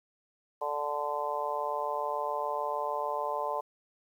harmonic tone, 146.83 Hz, D3, in tune, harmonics 3 / 4 / 5 / 6 / 7, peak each -39 / -35 / -39 / -35 / -35 dBFS, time 0.61-3.61 s, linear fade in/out 10 ms, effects 10-bit

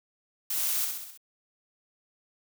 blue noise with echo, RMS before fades -30 dBFS, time 0.5-0.85 s, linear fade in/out 5 ms, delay 65 ms, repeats 5, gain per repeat -4 dB, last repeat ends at 1.175 s, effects none

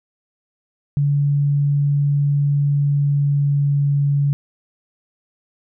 sine tone with pitch glide, 143.2 to 142.21 Hz, D3 to C#3, -43 to +45 cents, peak -14 dBFS, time 0.97-4.33 s, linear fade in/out 0 ms, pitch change -12 cents, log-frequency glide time 2.72-3.93 s, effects none

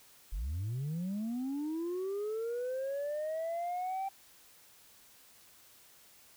sine linear sweep, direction up, 39 to 784 Hz, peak -31 dBFS, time 0.32-4.09 s, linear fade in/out 10 ms, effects tanh soft clip ceiling -32 dBFS + white hiss -60 dBFS RMS until 6.36 s

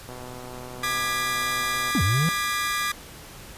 click train, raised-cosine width 1 ms, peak -26 dBFS, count 228, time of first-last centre 0.09-1.906 s, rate 125 Hz
sawtooth chord, G# diminished, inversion second, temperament equal with one note detuned, 1196.6 / 1661.2 / 1975.5 Hz, D6 / G#6 / B6, +32 / 0 / 0 cents, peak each -23 / -26 / -27 dBFS, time 0.83-2.92 s, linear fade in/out 5 ms
triangle linear two-way sweep, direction down then up, 311.1 to 82.6 to 172.3 Hz, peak -18 dBFS, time 1.95-2.29 s, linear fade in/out 0 ms, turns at 2.02 s
effects pink hiss -43 dBFS RMS until 3.57 s + resampled to 32000 Hz

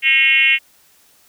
sine tone with frequency modulation, 2454 Hz, D#7, 25 cents flat, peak -10 dBFS, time 0.02-0.59 s, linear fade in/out 50 ms, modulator 285 Hz, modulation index 1.8, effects white hiss -53 dBFS RMS until 1.28 s

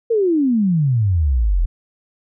sine exponential sweep, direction down, 474.6 to 38.89 Hz, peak -13 dBFS, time 0.1-1.66 s, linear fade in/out 10 ms, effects none

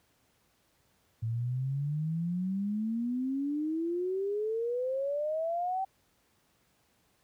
sine exponential sweep, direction up, 110.6 to 777 Hz, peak -29 dBFS, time 1.22-5.85 s, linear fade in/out 10 ms, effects pink hiss -70 dBFS RMS until 7.23 s + high-pass 60 Hz 12 dB/octave

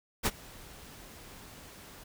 pink noise with ADSR envelope, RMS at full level -26 dBFS, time 0.23-2.04 s, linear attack 33 ms, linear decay 40 ms, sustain -24 dB, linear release 8 ms, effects none

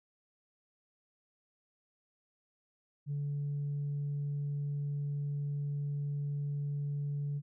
sine tone, 143.9 Hz, D3, 35 cents flat, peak -31 dBFS, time 3.06-7.42 s, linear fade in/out 50 ms, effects tanh soft clip ceiling -30 dBFS

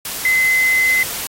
sine tone in noise, 2045 Hz, C7, 40 cents flat, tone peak -12 dBFS, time 0.25-1.03 s, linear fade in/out 2 ms, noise white, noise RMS -25 dBFS, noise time 0.05-1.27 s, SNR +10 dB, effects AAC 48 kbps

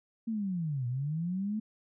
sine linear two-way sweep, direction down then up, 231.4 to 118.7 to 220.3 Hz, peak -30 dBFS, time 0.27-1.6 s, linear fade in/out 10 ms, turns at 0.87 s, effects none

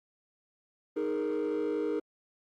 triangle chord, D# suspended fourth, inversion none, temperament just, 311.1 / 414.8 / 466.7 Hz, D#4 / G#4 / A#4, 0 / -2 / +2 cents, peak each -30 dBFS, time 0.96-2 s, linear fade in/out 10 ms, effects tanh soft clip ceiling -23 dBFS + Opus 32 kbps

